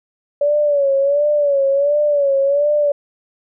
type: tone with vibrato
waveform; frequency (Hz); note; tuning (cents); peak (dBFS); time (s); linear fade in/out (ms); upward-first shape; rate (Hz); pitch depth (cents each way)
sine; 570; C#5; +48; -12; 0.41-2.92; 5; sine; 1.4; 75
effects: none